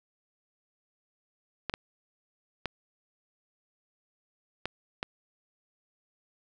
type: clicks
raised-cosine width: 0.3 ms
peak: -15 dBFS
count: 5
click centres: 1.697 / 1.739 / 2.657 / 4.656 / 5.029 s
effects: none